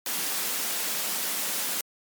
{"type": "high-pass noise", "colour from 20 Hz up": "white", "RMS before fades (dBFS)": -29, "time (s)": [0.06, 1.81], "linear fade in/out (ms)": 2, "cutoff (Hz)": 160, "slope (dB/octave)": 96, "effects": ["MP3 96 kbps"]}